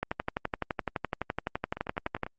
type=two click trains; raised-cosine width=0.5 ms; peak=-14 / -22 dBFS; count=27 / 6; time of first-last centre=0.03-2.233 / 1.77-2.265 s; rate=11.8 / 10.1 Hz; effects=Opus 48 kbps